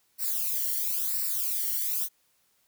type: noise with flanger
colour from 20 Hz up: violet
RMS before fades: -29 dBFS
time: 0.18-2.09 s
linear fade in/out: 50 ms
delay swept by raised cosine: 0.3 to 0.81 ms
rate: 0.98 Hz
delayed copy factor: -0.85
effects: white hiss -69 dBFS RMS until 2.67 s